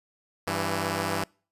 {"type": "tone pair together", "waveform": "5% pulse", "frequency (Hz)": [98, 165.82], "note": ["G2", "E3"], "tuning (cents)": [0, 11], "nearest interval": "major sixth", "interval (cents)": 911, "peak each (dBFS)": -18, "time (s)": [0.47, 1.24], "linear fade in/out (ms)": 5, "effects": ["noise-tail reverb RT60 0.4 s tail -26 dB re dry", "resampled to 32000 Hz"]}